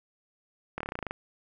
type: slowing click train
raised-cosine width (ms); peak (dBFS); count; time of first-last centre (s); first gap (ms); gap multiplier
0.5; -18; 11; 0.78-1.11; 25; 1.06
effects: none